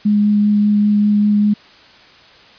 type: tone with vibrato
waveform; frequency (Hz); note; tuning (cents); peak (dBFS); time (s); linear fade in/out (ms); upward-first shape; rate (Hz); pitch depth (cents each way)
sine; 207.7; G#3; 0; -10; 0.05-1.54; 10; triangle; 5.1; 11
effects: white hiss -44 dBFS RMS until 2.58 s + resampled to 11025 Hz